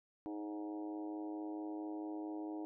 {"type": "harmonic tone with a mistuned harmonic", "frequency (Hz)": 104.5, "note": "G#2", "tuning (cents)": 11, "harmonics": [3, 4, 5, 6, 7, 8, 9], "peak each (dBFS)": [-41, -51, -55, -56, -53, -57, -59], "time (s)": [0.26, 2.65], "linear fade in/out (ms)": 0, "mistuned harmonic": 5, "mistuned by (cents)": 28, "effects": []}